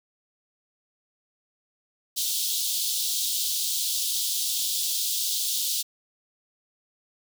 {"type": "high-pass noise", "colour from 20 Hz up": "pink", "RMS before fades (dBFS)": -27, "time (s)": [2.16, 5.83], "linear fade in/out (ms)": 20, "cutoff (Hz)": 3300, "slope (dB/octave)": 48, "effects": []}